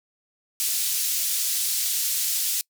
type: band-pass noise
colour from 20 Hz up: white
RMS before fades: -25 dBFS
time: 0.6-2.61 s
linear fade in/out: 0 ms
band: 3900 to 16000 Hz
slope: 12 dB/octave
effects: noise-tail reverb RT60 0.1 s tail -25 dB re dry